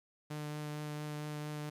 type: tone with vibrato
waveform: sawtooth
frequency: 150 Hz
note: D3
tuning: 37 cents sharp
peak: -35 dBFS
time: 0.3-1.7 s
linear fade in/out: 10 ms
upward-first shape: triangle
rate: 4.4 Hz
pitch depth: 12 cents each way
effects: resampled to 32000 Hz + 12-bit